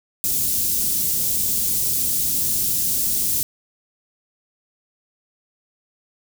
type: band-stop noise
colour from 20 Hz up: white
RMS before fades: -21 dBFS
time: 0.24-3.43 s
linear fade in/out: 0 ms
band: 240 to 6700 Hz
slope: 12 dB/octave
effects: none